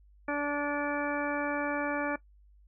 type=harmonic tone; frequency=290 Hz; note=D4; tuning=22 cents flat; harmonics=1 / 2 / 3 / 4 / 5 / 6 / 8; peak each=-33 / -34 / -38 / -39 / -38 / -38 / -41 dBFS; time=0.28-2.16 s; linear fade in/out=5 ms; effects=noise-tail reverb RT60 0.1 s tail -18 dB re dry + added 50 Hz sine -56 dBFS peak until 2.67 s